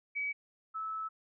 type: tone pair in turn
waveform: sine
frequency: 2276 / 1304.7 Hz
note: C#7 / E6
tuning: +45 / -18 cents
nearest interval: minor seventh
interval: 963 cents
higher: first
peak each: -32 / -35 dBFS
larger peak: first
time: 0.15-0.33 / 0.74-1.09 s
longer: second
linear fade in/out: 20 ms
effects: none